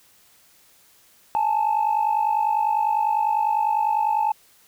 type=tone pair together; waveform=sine; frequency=840 / 890 Hz; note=G#5 / A5; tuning=+19 / +20 cents; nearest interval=minor second; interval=101 cents; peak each=-20 dBFS; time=1.35-4.32 s; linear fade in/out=0 ms; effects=tanh soft clip ceiling -14 dBFS + white hiss -56 dBFS RMS until 4.67 s